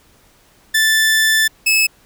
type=tone pair in turn; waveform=sawtooth; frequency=1760 / 2596 Hz; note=A6 / E7; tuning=0 / -27 cents; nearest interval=perfect fifth; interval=673 cents; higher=second; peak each=-8 dBFS; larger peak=neither; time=0.74-1.48 / 1.66-1.87 s; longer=first; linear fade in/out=10 ms; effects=pink hiss -52 dBFS RMS until 2.05 s